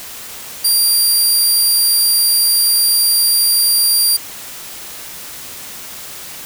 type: tone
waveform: 15% pulse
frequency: 4747 Hz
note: D8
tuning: 18 cents sharp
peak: -4 dBFS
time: 0.64-4.17 s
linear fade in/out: 10 ms
effects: white hiss -31 dBFS RMS until 6.45 s